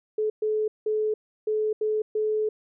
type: tone bursts at uneven times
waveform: sine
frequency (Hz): 430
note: A4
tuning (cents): -40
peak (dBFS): -22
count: 6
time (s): 0.18-0.3 / 0.42-0.68 / 0.86-1.14 / 1.47-1.73 / 1.81-2.02 / 2.15-2.49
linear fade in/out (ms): 5
effects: none